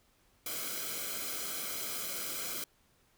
white noise with comb filter, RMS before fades -38 dBFS, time 0.46-2.64 s, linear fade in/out 2 ms, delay 1.1 ms, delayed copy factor -0.75, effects pink hiss -69 dBFS RMS until 3.17 s

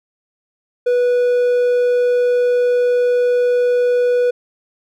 triangle tone, 490.4 Hz, B4, 12 cents flat, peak -10 dBFS, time 0.86-4.31 s, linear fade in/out 10 ms, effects none

